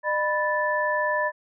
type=tone cluster; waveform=sine; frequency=605 / 988 / 1754 Hz; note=D#5 / B5 / A6; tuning=-49 / 0 / -6 cents; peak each=-26 dBFS; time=0.03-1.32 s; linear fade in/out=50 ms; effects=none